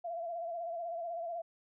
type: tone with vibrato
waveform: sine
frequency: 680 Hz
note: F5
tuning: 46 cents flat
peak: -36 dBFS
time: 0.04-1.42 s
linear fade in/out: 10 ms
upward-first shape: sine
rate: 16 Hz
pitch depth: 59 cents each way
effects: none